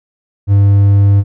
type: tone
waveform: triangle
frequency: 100 Hz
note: G2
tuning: 35 cents sharp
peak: -3 dBFS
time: 0.47-1.24 s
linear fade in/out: 50 ms
effects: none